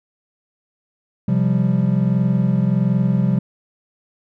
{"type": "chord", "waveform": "triangle", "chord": "C suspended fourth", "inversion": "none", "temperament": "equal", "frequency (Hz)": [130.81, 174.61, 196], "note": ["C3", "F3", "G3"], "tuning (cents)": [0, 0, 0], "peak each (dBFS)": -17, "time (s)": [1.28, 3.39], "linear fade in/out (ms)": 5, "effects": []}